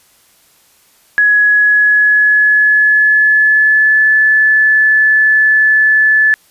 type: tone with pitch glide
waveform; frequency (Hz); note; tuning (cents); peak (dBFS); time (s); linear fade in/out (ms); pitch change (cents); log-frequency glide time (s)
sine; 1680 to 1734.2; G#6 to A6; +19 to -26; -6; 1.18-6.34; 0; +55; 1.41-4.08
effects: white hiss -50 dBFS RMS until 6.5 s + resampled to 32000 Hz